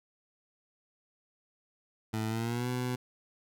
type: tone with pitch glide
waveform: 20% pulse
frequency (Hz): 110 to 124.91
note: A2 to B2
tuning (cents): 0 to +20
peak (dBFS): -26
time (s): 2.13-2.96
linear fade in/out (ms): 10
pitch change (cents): +220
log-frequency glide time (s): 2.27-2.69
effects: none